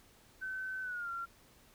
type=tone with pitch glide; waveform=sine; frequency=1526 to 1375.3 Hz; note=G6 to F6; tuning=-47 to -27 cents; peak=-37 dBFS; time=0.41-1.26 s; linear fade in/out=20 ms; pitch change=-180 cents; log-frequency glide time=0.82-1.1 s; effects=pink hiss -63 dBFS RMS until 1.74 s